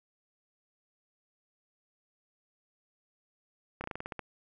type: slowing click train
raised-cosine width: 0.5 ms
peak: -22 dBFS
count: 9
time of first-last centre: 3.81-4.193 s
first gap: 30 ms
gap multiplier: 1.13
effects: none